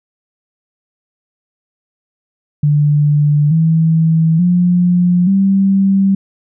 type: tone with pitch steps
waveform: sine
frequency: 147.5 / 161.78 / 177.45 / 194.63 Hz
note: D3 / E3 / F3 / G3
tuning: +8 / -32 / +28 / -12 cents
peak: -8 dBFS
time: 2.63-6.15 s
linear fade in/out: 5 ms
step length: 880 ms
effects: none